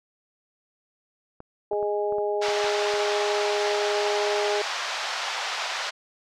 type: clicks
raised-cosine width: 1 ms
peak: -27 dBFS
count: 8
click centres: 1.404 / 1.732 / 1.828 / 2.124 / 2.184 / 2.485 / 2.643 / 2.939 s
type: harmonic tone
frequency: 206.8 Hz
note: G#3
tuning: 7 cents flat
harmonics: 2 / 3 / 4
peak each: -25 / -29 / -31 dBFS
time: 1.71-4.62 s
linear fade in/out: 5 ms
type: band-pass noise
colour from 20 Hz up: pink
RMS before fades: -30 dBFS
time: 2.41-5.91 s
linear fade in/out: 20 ms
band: 710 to 5700 Hz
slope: 24 dB/octave
effects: none

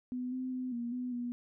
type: tone with pitch steps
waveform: sine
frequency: 250.3 / 256.9 / 254.5 / 237.3 / 249.5 / 242.2 Hz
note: B3 / C4 / C4 / A#3 / B3 / B3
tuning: +23 / -32 / -48 / +31 / +18 / -34 cents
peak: -34 dBFS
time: 0.12-1.32 s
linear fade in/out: 0 ms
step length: 200 ms
effects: none

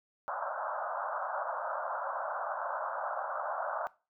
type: band-pass noise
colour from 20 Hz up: pink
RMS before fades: -36 dBFS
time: 0.28-3.87 s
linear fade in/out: 0 ms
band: 560 to 1500 Hz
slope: 96 dB/octave
effects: noise-tail reverb RT60 0.3 s tail -19 dB re dry

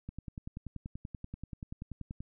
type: click train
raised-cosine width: 5 ms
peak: -28 dBFS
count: 23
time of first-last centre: 0.09-2.205 s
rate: 10.4 Hz
effects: none

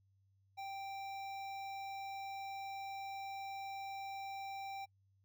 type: tone with notch filter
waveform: square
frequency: 784 Hz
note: G5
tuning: in tune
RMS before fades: -45 dBFS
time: 0.57-4.86 s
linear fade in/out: 20 ms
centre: 10000 Hz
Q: 0.57
effects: noise-tail reverb RT60 0.1 s tail -26 dB re dry + added 97 Hz sine -70 dBFS peak until 5.24 s

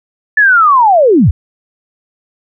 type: linear sweep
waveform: sine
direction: down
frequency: 1758 to 54.5 Hz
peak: -4 dBFS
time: 0.37-1.31 s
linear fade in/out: 5 ms
effects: none

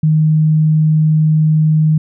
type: tone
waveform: sine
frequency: 155.56 Hz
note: D#3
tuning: in tune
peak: -8 dBFS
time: 0.03-1.98 s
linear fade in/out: 5 ms
effects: none

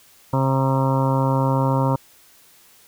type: harmonic tone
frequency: 133.8 Hz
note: C3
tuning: 39 cents sharp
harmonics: 1 / 2 / 3 / 4 / 5 / 6 / 7 / 8 / 9 / 10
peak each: -19 / -24 / -32 / -25 / -34 / -36 / -24 / -32 / -34 / -37 dBFS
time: 0.33-1.96 s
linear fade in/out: 5 ms
effects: white hiss -52 dBFS RMS until 2.87 s

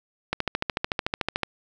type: click train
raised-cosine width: 0.3 ms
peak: -8 dBFS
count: 16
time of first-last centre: 0.33-1.433 s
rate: 13.6 Hz
effects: none

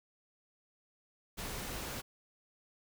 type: noise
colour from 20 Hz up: pink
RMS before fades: -41 dBFS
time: 1.37-2.02 s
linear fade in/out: 20 ms
effects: none

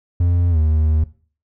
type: tone with pitch glide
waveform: triangle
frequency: 87.31 to 77.78 Hz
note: F2 to D#2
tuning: 0 to 0 cents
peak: -11 dBFS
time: 0.2-1.04 s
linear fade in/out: 5 ms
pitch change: -200 cents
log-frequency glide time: 0.5-0.58 s
effects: noise-tail reverb RT60 0.4 s tail -17 dB re dry

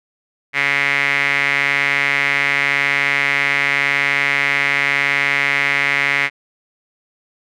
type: tone with band-pass filter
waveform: sawtooth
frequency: 140.9 Hz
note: C#3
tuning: 29 cents sharp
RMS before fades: -17 dBFS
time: 0.53-6.3 s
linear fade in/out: 50 ms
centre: 2100 Hz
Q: 6.1
effects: none

